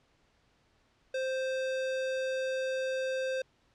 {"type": "tone", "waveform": "square", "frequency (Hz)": 523.3, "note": "C5", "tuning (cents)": 0, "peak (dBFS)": -31, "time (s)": [1.14, 3.42], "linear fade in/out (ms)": 5, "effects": ["pink hiss -69 dBFS RMS until 3.74 s", "low-pass 5000 Hz 12 dB/octave"]}